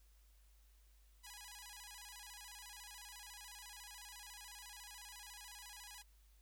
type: tone with vibrato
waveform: 5% pulse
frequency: 905 Hz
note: A5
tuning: 48 cents sharp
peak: -40 dBFS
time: 1.23-6.03 s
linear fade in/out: 20 ms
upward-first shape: square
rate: 14 Hz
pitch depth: 150 cents each way
effects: added 51 Hz sine -64 dBFS peak until 6.41 s + white hiss -75 dBFS RMS until 6.41 s